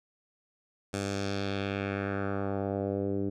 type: tone with low-pass filter sweep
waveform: 10% pulse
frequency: 99 Hz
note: G2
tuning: 18 cents sharp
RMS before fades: -32 dBFS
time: 0.93-3.3 s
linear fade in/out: 10 ms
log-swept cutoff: 8600 to 330 Hz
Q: 1.8
effects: none